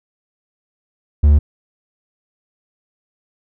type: tone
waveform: triangle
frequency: 73.42 Hz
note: D2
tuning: in tune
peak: -5 dBFS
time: 1.23-1.39 s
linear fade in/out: 10 ms
effects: none